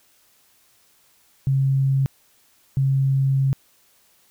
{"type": "tone bursts at uneven times", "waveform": "sine", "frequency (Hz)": 135.4, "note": "C#3", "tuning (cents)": -40, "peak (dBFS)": -16, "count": 2, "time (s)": [[1.47, 2.06], [2.77, 3.53]], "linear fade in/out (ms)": 0, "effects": ["white hiss -59 dBFS RMS until 4.3 s"]}